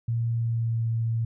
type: tone with pitch glide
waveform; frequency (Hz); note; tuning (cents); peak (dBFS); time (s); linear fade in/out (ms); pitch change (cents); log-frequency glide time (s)
sine; 116.2 to 114.27; A#2 to A#2; -5 to -34; -23; 0.08-1.25; 5; -29; 0.31-0.84
effects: none